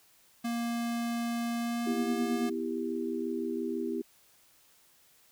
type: tone with pitch glide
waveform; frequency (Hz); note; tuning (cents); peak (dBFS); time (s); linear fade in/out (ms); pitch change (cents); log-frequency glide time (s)
square; 234.7 to 238.1; A#3 to A#3; +12 to +37; -31; 0.44-2.5; 10; +25; 1.6-2.12
type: chord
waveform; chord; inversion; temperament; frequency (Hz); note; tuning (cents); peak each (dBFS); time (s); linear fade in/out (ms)
sine; E minor; second; just; 247.2 / 329.6 / 395.6; B3 / E4 / G4; +2 / 0 / +16; -35; 1.86-4.02; 10
effects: white hiss -63 dBFS RMS until 5.31 s